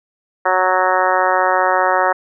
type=harmonic tone; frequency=185 Hz; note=F#3; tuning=in tune; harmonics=2 / 3 / 4 / 5 / 6 / 7 / 8 / 9 / 10; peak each=-25 / -19 / -19 / -19 / -21 / -21 / -24 / -25 / -24 dBFS; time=0.45-2.13 s; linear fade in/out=10 ms; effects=none